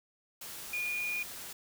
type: tone in noise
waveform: sine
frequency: 2436 Hz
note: D#7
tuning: 37 cents flat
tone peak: -32 dBFS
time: 0.73-1.23 s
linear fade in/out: 5 ms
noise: white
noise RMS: -44 dBFS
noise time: 0.41-1.53 s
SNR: +9 dB
effects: none